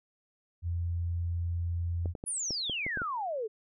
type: tone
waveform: sine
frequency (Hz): 85.7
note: F2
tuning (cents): -32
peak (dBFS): -29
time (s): 0.62-2.14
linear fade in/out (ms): 50
type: clicks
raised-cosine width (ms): 2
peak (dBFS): -25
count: 8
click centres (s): 2.058 / 2.152 / 2.239 / 2.507 / 2.697 / 2.865 / 2.973 / 3.018
type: exponential sweep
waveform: sine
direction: down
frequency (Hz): 10570 to 412.1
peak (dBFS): -31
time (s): 2.26-3.48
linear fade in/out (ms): 20
effects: none